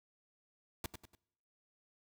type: noise with echo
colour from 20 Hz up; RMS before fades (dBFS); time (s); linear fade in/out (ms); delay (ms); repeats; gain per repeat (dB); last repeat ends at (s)
pink; -39; 0.84-0.86; 2; 97; 3; -8; 1.151
effects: noise-tail reverb RT60 0.9 s tail -26 dB re dry